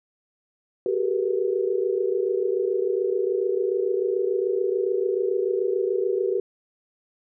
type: tone cluster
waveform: sine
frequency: 378.6 / 405.5 / 441.2 / 481.4 Hz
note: F#4 / G#4 / A4 / B4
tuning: +40 / -41 / +5 / -44 cents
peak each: -24 / -27 / -32 / -27 dBFS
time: 0.86-6.4 s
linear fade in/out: 2 ms
effects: none